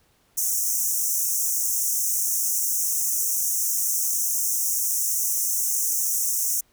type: high-pass noise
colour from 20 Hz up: pink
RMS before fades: -24 dBFS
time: 0.37-6.61 s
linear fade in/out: 10 ms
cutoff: 5700 Hz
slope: 96 dB/octave
effects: pink hiss -63 dBFS RMS until 6.72 s